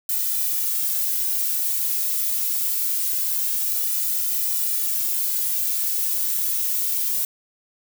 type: noise with flanger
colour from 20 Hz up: violet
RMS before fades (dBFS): -23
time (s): 0.09-7.25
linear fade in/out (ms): 2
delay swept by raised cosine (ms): 1.8 to 2.56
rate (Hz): 0.24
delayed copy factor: -0.85
effects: none